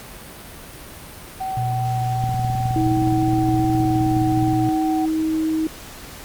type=tone with vibrato; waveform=sine; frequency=758 Hz; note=F#5; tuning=42 cents sharp; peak=-23 dBFS; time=1.4-5.06 s; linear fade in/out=10 ms; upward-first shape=triangle; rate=2.7 Hz; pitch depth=12 cents each way
type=tone; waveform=sine; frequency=119.8 Hz; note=A#2; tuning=48 cents sharp; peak=-21 dBFS; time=1.57-4.69 s; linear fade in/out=0 ms
type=click train; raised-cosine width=5 ms; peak=-16 dBFS; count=45; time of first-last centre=2.24-4.532 s; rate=19.2 Hz
type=tone with pitch glide; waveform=sine; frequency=319.8 to 316.9 Hz; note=D#4 to D#4; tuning=+48 to +32 cents; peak=-18 dBFS; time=2.76-5.67 s; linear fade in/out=2 ms; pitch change=-16 cents; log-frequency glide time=3.66-4.08 s
effects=pink hiss -38 dBFS RMS until 6.24 s + Opus 48 kbps